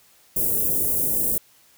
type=band-stop noise; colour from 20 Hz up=white; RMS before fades=-22 dBFS; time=0.36-1.38 s; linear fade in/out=5 ms; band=510 to 10000 Hz; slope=24 dB/octave; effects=white hiss -56 dBFS RMS until 1.77 s